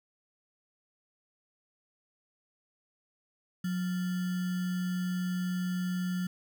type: tone with sample-and-hold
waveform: sine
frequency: 181.3 Hz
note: F#3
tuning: 35 cents flat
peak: -29 dBFS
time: 3.64-6.27 s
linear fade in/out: 5 ms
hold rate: 1575 Hz
effects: none